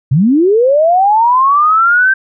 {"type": "linear sweep", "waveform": "sine", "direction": "up", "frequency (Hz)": [118.5, 1576], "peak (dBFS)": -6, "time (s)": [0.11, 2.14], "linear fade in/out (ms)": 10, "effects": []}